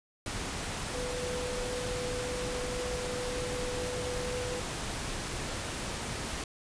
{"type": "tone in noise", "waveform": "sine", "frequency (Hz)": 496.2, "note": "B4", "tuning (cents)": 8, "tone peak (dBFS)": -35, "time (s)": [0.94, 4.6], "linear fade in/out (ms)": 2, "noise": "pink", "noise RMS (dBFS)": -36, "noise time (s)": [0.26, 6.44], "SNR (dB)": -2, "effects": ["resampled to 22050 Hz"]}